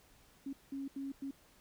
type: tone bursts at uneven times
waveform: sine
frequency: 274.1 Hz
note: C#4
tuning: 19 cents flat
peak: -38 dBFS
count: 4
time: 0.46-0.53 / 0.72-0.88 / 0.96-1.12 / 1.22-1.31 s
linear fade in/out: 5 ms
effects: pink hiss -65 dBFS RMS until 1.6 s